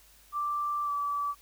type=tone with pitch glide; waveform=sine; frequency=1174.7 to 1153.2 Hz; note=D6 to D6; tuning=0 to -32 cents; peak=-28 dBFS; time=0.32-1.35 s; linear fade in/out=50 ms; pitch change=-32 cents; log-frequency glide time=0.84-0.91 s; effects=added 50 Hz sine -62 dBFS peak until 1.41 s + white hiss -59 dBFS RMS until 1.41 s